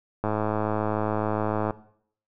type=click train; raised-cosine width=1 ms; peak=-12 dBFS; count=158; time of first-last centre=0.24-1.707 s; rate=107 Hz; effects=noise-tail reverb RT60 0.6 s tail -17 dB re dry